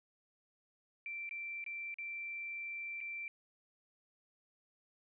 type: tone with dropouts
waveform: sine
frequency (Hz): 2347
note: D7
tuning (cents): -2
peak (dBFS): -40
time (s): 1.06-3.28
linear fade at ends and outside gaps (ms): 1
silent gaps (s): 1.292-1.31 / 1.641-1.663 / 1.942-1.985 / 3.005-3.011
effects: none